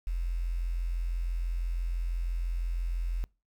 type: tone with quantisation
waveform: sine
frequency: 43.01 Hz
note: F1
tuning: 26 cents flat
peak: -28 dBFS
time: 0.07-3.24 s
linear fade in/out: 0 ms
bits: 9
effects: noise-tail reverb RT60 0.3 s tail -26 dB re dry